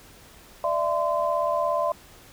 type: tone cluster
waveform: sine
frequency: 593 / 670 / 1029 Hz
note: D5 / E5 / C6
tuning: +17 / +28 / -29 cents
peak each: -26 dBFS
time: 0.64-1.92 s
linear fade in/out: 2 ms
effects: pink hiss -50 dBFS RMS until 2.32 s